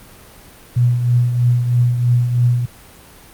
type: tone with tremolo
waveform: sine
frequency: 121.8 Hz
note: B2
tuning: 24 cents flat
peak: -9 dBFS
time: 0.76-2.66 s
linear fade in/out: 10 ms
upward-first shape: triangle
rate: 3.1 Hz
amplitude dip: 60%
effects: pink hiss -42 dBFS RMS until 3.33 s + Opus 32 kbps